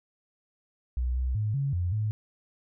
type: tone with pitch steps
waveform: sine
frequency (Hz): 61.9 / 63.6 / 106.5 / 138.9 / 88.4 / 107.3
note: B1 / C2 / G#2 / C#3 / F2 / A2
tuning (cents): +5 / -48 / +44 / +4 / +22 / -43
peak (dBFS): -25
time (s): 0.97-2.11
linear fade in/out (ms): 0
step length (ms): 190
effects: none